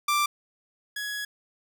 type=tone pair in turn; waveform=sawtooth; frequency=1178 / 1675.4 Hz; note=D6 / G#6; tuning=+5 / +15 cents; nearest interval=tritone; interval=610 cents; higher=second; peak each=-18 / -27 dBFS; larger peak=first; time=0.08-0.26 / 0.96-1.25 s; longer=second; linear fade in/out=5 ms; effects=none